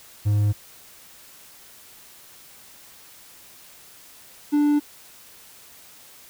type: tone pair in turn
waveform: triangle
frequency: 103.83 / 293.7 Hz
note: G#2 / D4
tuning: 0 / 0 cents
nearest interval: octave + tritone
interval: 1800 cents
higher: second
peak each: -15 / -14 dBFS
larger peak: second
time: 0.25-0.53 / 4.52-4.8 s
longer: neither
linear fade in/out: 20 ms
effects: white hiss -48 dBFS RMS until 6.29 s